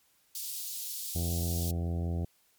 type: high-pass noise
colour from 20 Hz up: white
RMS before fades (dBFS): -38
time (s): 0.35-1.71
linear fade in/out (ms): 2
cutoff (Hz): 3700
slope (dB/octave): 24
type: harmonic tone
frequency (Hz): 85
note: F2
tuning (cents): -46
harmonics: 1 / 2 / 3 / 4 / 5 / 6 / 7 / 8 / 9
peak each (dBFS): -30 / -36 / -43 / -44 / -47 / -50 / -51 / -50 / -53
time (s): 1.15-2.25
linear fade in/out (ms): 5
effects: white hiss -68 dBFS RMS until 2.58 s + MP3 96 kbps